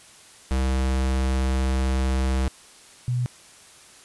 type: tone pair in turn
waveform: square / sine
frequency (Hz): 65.41 / 123.48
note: C2 / B2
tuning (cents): 0 / 0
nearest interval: major seventh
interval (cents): 1100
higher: second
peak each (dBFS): -21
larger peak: neither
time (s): 0.51-2.48 / 3.08-3.26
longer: first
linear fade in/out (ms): 0
effects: white hiss -49 dBFS RMS until 4.04 s + resampled to 24000 Hz